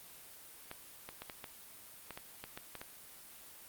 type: clicks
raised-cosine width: 0.3 ms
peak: -27 dBFS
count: 11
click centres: 0.714 / 1.09 / 1.22 / 1.298 / 1.442 / 2.107 / 2.175 / 2.44 / 2.575 / 2.753 / 2.815 s
effects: white hiss -54 dBFS RMS until 3.68 s + Opus 32 kbps